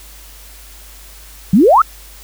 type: exponential sweep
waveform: sine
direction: up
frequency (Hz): 169.3 to 1396.9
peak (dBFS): -5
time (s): 1.53-1.82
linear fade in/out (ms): 5
effects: added 50 Hz sine -38 dBFS peak until 2.23 s + white hiss -40 dBFS RMS until 2.23 s